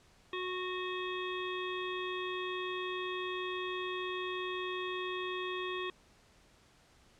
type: harmonic tone with a mistuned harmonic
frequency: 366.1 Hz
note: F#4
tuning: 18 cents flat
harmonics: 1 / 3 / 5 / 7 / 9 / 10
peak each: -38 / -41 / -44 / -44 / -46 / -49 dBFS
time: 0.33-5.9 s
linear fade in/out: 2 ms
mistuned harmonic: 5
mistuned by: +18 cents
effects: pink hiss -64 dBFS RMS until 7.19 s + low-pass 8000 Hz 12 dB/octave